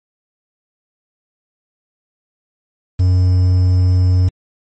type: tone with quantisation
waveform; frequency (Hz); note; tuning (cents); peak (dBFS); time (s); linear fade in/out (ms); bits
triangle; 91.3; F#2; -23; -7; 2.99-4.29; 10; 6
effects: MP3 32 kbps